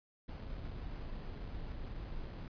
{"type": "noise with sample-and-hold", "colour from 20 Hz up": "brown", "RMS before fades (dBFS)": -43, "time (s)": [0.28, 2.48], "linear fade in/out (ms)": 5, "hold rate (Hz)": 3675, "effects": ["resampled to 11025 Hz"]}